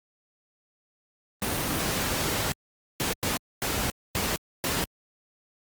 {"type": "noise bursts at uneven times", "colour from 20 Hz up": "pink", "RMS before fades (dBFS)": -27, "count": 6, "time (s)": [[1.42, 2.52], [3, 3.13], [3.23, 3.37], [3.62, 3.9], [4.15, 4.36], [4.64, 4.84]], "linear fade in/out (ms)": 0, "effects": ["high-pass 60 Hz 12 dB/octave", "Opus 24 kbps"]}